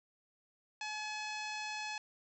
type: harmonic tone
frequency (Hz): 852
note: G#5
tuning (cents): +44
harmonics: 1 / 2 / 3 / 4 / 5 / 6 / 7 / 8 / 9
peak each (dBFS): -43 / -46 / -43 / -51 / -49 / -52 / -52 / -59 / -59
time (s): 0.81-1.98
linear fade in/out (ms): 2
effects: none